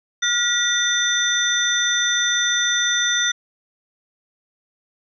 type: tone cluster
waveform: sine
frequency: 1424 / 1928 / 3573 / 5990 Hz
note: F6 / B6 / A7 / F#8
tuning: +33 / -42 / +26 / +20 cents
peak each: -24 / -23 / -21 / -23 dBFS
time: 0.22-3.32 s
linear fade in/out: 10 ms
effects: none